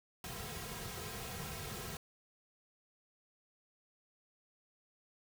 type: noise with comb filter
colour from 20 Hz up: pink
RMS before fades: -44 dBFS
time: 0.24-1.97 s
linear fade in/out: 2 ms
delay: 3.4 ms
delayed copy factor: -0.95
effects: none